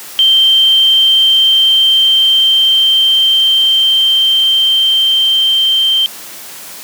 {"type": "tone with level ramp", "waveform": "sine", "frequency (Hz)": 3136, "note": "G7", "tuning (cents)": 0, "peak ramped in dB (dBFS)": [-5, -8], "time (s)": [0.19, 6.06], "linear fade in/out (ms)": 0, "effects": ["white hiss -30 dBFS RMS until 6.83 s", "high-pass 150 Hz 12 dB/octave"]}